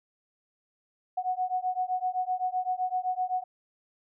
sine beating tone pair, 733 / 740.8 Hz, F#5 / F#5, -16 / +2 cents, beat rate 7.8 Hz, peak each -30 dBFS, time 1.17-3.44 s, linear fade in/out 10 ms, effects none

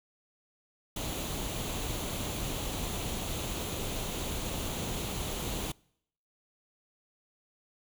pink noise with comb filter, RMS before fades -35 dBFS, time 0.96-5.72 s, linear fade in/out 5 ms, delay 0.29 ms, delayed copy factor +0.5, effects noise-tail reverb RT60 0.7 s tail -25 dB re dry

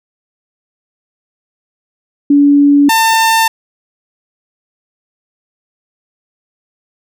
sine / sawtooth tone pair in turn, 285.9 / 898 Hz, D4 / A5, -46 / +35 cents, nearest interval octave + minor sixth, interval 1981 cents, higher second, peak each -4 dBFS, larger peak neither, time 2.3-2.89 / 2.89-3.48 s, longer neither, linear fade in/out 5 ms, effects none

